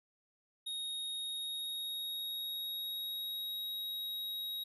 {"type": "tone with pitch glide", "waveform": "square", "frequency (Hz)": [3741, 3802], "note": ["A#7", "A#7"], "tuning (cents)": [5, 33], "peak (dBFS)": -38, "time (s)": [0.66, 4.64], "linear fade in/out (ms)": 10, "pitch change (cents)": 28, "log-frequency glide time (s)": [1.14, 3.65], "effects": []}